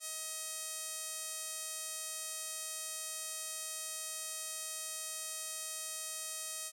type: tone with band-pass filter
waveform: sawtooth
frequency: 633 Hz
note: D#5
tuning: 30 cents sharp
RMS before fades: -42 dBFS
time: 0-6.72 s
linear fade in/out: 50 ms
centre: 8600 Hz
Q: 1.9
effects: none